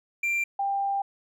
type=tone pair in turn; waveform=triangle / sine; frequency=2368 / 793.4 Hz; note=D7 / G5; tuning=+14 / +21 cents; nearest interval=octave + perfect fifth; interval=1893 cents; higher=first; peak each=-22 / -24 dBFS; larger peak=first; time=0.23-0.44 / 0.59-1.02 s; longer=second; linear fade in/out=5 ms; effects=none